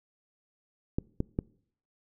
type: clicks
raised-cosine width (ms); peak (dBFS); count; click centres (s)
3; -15; 3; 0.985 / 1.204 / 1.389
effects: noise-tail reverb RT60 0.6 s tail -24 dB re dry